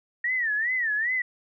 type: tone with vibrato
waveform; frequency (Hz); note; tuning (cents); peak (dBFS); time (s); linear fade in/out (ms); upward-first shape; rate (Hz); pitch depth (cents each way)
sine; 1855; A#6; -9; -23; 0.24-1.22; 5; sine; 2.5; 170
effects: none